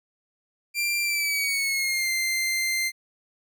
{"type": "tone with pitch glide", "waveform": "sawtooth", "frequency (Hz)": [2370, 2087], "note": ["D7", "C7"], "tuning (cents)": [15, -5], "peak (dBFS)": -20, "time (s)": [0.74, 2.92], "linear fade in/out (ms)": 50, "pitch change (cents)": -220, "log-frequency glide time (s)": [1.01, 2.11], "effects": []}